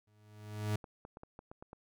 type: tone with exponential growth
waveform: 40% pulse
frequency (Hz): 105.7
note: G#2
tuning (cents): +31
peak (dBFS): -29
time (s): 0.07-0.76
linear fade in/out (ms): 5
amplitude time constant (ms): 150
type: clicks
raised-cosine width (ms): 1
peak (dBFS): -34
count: 8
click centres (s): 0.842 / 1.051 / 1.171 / 1.234 / 1.391 / 1.515 / 1.625 / 1.731
effects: none